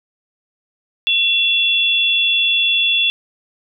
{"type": "tone pair together", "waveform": "sine", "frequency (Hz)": [2717, 3423], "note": ["F7", "A7"], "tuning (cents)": [-48, -48], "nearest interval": "major third", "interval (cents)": 400, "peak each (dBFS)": [-16, -15], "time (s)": [1.07, 3.1], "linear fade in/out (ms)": 0, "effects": []}